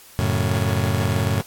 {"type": "chord", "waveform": "35% pulse", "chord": "F# minor", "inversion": "none", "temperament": "just", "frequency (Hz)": [92.5, 111, 138.75], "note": ["F#2", "A2", "C#3"], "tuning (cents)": [0, 16, 2], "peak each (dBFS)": [-21, -21, -23], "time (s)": [0.19, 1.41], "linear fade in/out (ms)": 0, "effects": ["white hiss -46 dBFS RMS until 1.46 s", "AAC 64 kbps"]}